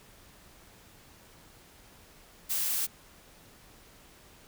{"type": "noise", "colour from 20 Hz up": "blue", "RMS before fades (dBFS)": -30, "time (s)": [2.49, 2.87], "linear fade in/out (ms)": 20, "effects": ["pink hiss -56 dBFS RMS until 4.47 s"]}